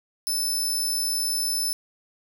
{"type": "tone", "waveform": "20% pulse", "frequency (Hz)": 5274, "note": "E8", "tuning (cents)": 0, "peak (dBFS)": -18, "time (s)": [0.27, 1.73], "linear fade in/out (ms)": 0, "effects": []}